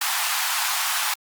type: high-pass noise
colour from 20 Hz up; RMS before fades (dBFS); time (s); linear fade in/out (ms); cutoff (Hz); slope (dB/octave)
pink; -24; 0.01-1.14; 5; 800; 48
effects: Opus 48 kbps